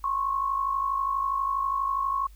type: tone pair together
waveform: sine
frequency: 1047.7 / 1100 Hz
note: C6 / C#6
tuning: +2 / -14 cents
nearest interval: minor second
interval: 84 cents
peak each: -31 / -25 dBFS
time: 0.04-2.27 s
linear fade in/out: 2 ms
effects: added 50 Hz sine -46 dBFS peak until 2.35 s + white hiss -62 dBFS RMS until 2.35 s